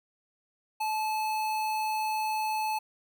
square tone with notch filter, 866 Hz, A5, 28 cents flat, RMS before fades -30 dBFS, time 0.8-2.79 s, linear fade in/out 10 ms, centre 6900 Hz, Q 2, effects none

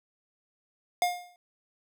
square tone with exponential decay, 711 Hz, F5, 31 cents sharp, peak -21 dBFS, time 1.02-1.36 s, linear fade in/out 1 ms, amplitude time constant 73 ms, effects none

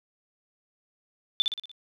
sine tone with echo, 3520 Hz, A7, in tune, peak -18 dBFS, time 1.4-1.42 s, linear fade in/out 0 ms, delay 59 ms, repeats 5, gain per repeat -5 dB, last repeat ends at 1.715 s, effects none

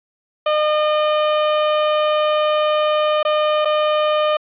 30% pulse tone with dropouts, 608 Hz, D#5, 40 cents flat, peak -12 dBFS, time 0.46-4.37 s, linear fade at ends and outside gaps 5 ms, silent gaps 3.23-3.25 / 3.649-3.654 s, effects resampled to 8000 Hz + 9-bit

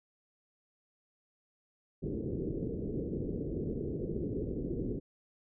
white low-pass noise, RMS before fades -36 dBFS, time 2.02-5 s, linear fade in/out 20 ms, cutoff 450 Hz, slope 48 dB/octave, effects none

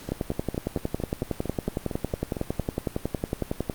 two click trains, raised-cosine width 2 ms, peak -12 / -17 dBFS, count 40 / 12, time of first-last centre 0.12-3.698 / 0.09-2.596 s, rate 10.9 / 4.39 Hz, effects pink hiss -45 dBFS RMS until 3.74 s + Opus 48 kbps

